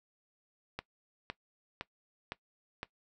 click train, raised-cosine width 0.3 ms, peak -21 dBFS, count 5, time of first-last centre 0.79-2.831 s, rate 1.96 Hz, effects noise-tail reverb RT60 0.1 s tail -19 dB re dry

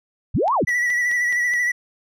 sine linear two-way sweep, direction up then down, 43.11 to 1174.7 to 43.11 Hz, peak -16 dBFS, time 0.34-0.65 s, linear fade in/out 10 ms, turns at 0.54 s
click train, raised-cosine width 0.2 ms, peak -20 dBFS, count 6, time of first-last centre 0.48-1.537 s, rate 4.73 Hz
triangle tone with vibrato, 1947 Hz, B6, 25 cents flat, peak -16 dBFS, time 0.67-1.72 s, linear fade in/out 10 ms, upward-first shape sine, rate 13 Hz, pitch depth 37 cents each way
effects none

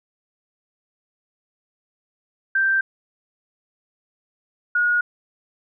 sine tone pair in turn, 1568 / 1444.5 Hz, G6 / F#6, 0 / -42 cents, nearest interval minor second, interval 142 cents, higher first, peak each -16 dBFS, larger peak neither, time 2.55-2.81 / 4.75-5.01 s, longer neither, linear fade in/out 5 ms, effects none

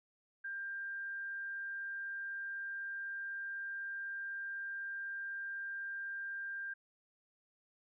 sine tone, 1592 Hz, G6, 26 cents sharp, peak -39 dBFS, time 0.44-6.74 s, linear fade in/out 10 ms, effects none

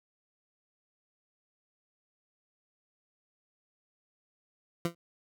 20% pulse tone with exponential decay, 170.3 Hz, F3, 43 cents flat, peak -20 dBFS, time 4.85-4.95 s, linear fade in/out 2 ms, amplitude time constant 21 ms, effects none

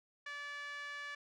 5% pulse tone with band-pass filter, 578 Hz, D5, 28 cents flat, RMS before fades -45 dBFS, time 0.26-1.15 s, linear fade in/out 5 ms, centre 1600 Hz, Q 3.1, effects none

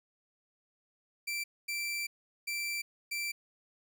sawtooth tone bursts at uneven times, 2343 Hz, D7, 5 cents flat, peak -30 dBFS, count 4, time 1.27-1.44 / 1.68-2.07 / 2.47-2.82 / 3.11-3.32 s, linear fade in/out 10 ms, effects none

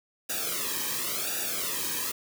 white noise with flanger, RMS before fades -31 dBFS, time 0.29-2.12 s, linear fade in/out 10 ms, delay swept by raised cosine 0.94 to 1.45 ms, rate 0.93 Hz, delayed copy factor -1, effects none

